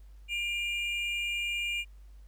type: tone pair together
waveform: triangle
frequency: 2395 / 2837 Hz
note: D7 / F7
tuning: +33 / +27 cents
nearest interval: minor third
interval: 294 cents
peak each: -30 / -33 dBFS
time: 0.28-1.85 s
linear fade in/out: 50 ms
effects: added 50 Hz sine -48 dBFS peak until 2.27 s + pink hiss -70 dBFS RMS until 2.27 s